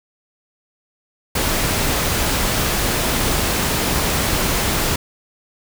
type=noise; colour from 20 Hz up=pink; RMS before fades=-19 dBFS; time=1.35-4.96 s; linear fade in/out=5 ms; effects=none